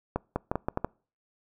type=clicks; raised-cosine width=1 ms; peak=-13 dBFS; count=7; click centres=0.16 / 0.36 / 0.515 / 0.556 / 0.685 / 0.774 / 0.846 s; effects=noise-tail reverb RT60 0.4 s tail -26 dB re dry